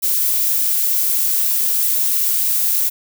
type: noise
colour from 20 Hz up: violet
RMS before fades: -17 dBFS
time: 0.02-2.9 s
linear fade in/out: 20 ms
effects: none